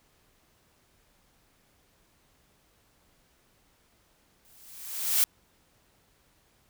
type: noise with exponential growth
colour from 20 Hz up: blue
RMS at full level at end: -21 dBFS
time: 4.45-5.24 s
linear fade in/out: 0 ms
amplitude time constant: 170 ms
effects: pink hiss -66 dBFS RMS until 6.69 s